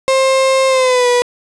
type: tone with pitch glide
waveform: 35% pulse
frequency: 530 to 488.8 Hz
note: C5 to B4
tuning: +22 to -18 cents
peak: -8 dBFS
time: 0.08-1.22 s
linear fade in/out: 0 ms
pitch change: -140 cents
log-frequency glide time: 0.68-1.08 s
effects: resampled to 22050 Hz + 7-bit